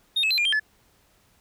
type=tone with pitch steps; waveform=sine; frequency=3695 / 2589 / 4089 / 2408 / 3175 / 1726 Hz; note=A#7 / E7 / C8 / D7 / G7 / A6; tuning=-16 / -32 / -41 / +43 / +21 / -34 cents; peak=-17 dBFS; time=0.16-0.598 s; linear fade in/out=10 ms; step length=73 ms; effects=tanh soft clip ceiling -19 dBFS + pink hiss -62 dBFS RMS until 1.4 s